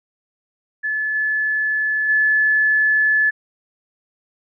sine tone with level steps, 1726 Hz, A6, 34 cents flat, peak -19 / -17 / -13 dBFS, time 0.83-3.31 s, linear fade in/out 20 ms, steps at 1.14 / 2.08 s, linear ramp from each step 20 ms, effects none

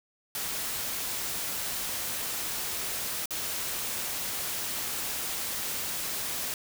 white noise with dropouts, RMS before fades -33 dBFS, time 0.35-6.54 s, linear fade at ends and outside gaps 1 ms, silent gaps 3.257-3.307 s, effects none

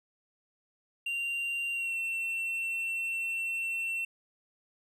triangle tone with pitch glide, 2772 to 2702 Hz, F7 to E7, -14 to +42 cents, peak -29 dBFS, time 1.06-4.05 s, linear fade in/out 5 ms, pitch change -44 cents, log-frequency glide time 1.73-1.96 s, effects none

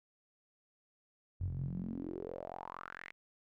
sawtooth tone with band-pass filter sweep, 44.29 Hz, F1, 25 cents sharp, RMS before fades -42 dBFS, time 1.4-3.12 s, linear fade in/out 0 ms, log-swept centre 89 to 2200 Hz, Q 5.8, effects none

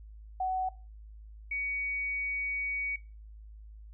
sine tone pair in turn, 749 / 2250 Hz, F#5 / C#7, +21 / +25 cents, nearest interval octave + perfect fifth, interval 1904 cents, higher second, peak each -28 / -31 dBFS, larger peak first, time 0.4-0.69 / 1.51-2.96 s, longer second, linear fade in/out 5 ms, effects noise-tail reverb RT60 0.3 s tail -18 dB re dry + added 53 Hz sine -46 dBFS peak until 3.93 s

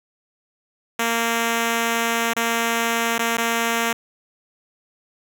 5% pulse tone with dropouts, 230.9 Hz, A#3, 16 cents flat, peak -8 dBFS, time 0.99-3.93 s, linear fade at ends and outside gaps 5 ms, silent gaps 2.335-2.364 / 3.182-3.191 / 3.372-3.38 s, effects none

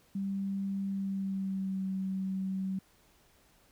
sine tone with pitch glide, 196 to 190.53 Hz, G3 to G3, 0 to -49 cents, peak -31 dBFS, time 0.15-2.79 s, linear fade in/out 5 ms, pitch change -49 cents, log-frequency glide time 0.87-1.85 s, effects pink hiss -65 dBFS RMS until 3.71 s

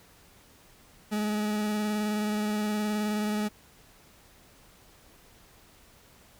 40% pulse tone with vibrato, 210.9 Hz, G#3, 27 cents sharp, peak -26 dBFS, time 1.11-3.49 s, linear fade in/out 20 ms, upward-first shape square, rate 19 Hz, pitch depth 15 cents each way, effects pink hiss -57 dBFS RMS until 6.39 s

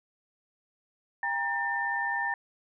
sine tone cluster, 801 / 940 / 1795 Hz, G5 / A#5 / A6, +37 / +14 / +34 cents, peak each -34 / -34 / -29 dBFS, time 1.23-2.34 s, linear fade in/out 2 ms, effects none

